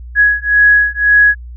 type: beating tone pair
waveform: sine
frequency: 1670 / 1671.9 Hz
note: G#6 / G#6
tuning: +9 / +11 cents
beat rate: 1.9 Hz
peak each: -10 dBFS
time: 0.15-1.35 s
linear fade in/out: 50 ms
effects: added 60 Hz sine -27 dBFS peak until 1.56 s